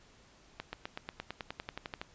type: accelerating click train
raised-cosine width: 0.3 ms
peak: -22 dBFS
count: 15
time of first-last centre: 0.6-2.015 s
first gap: 130 ms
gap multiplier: 0.96
effects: pink hiss -61 dBFS RMS until 2.14 s + resampled to 16000 Hz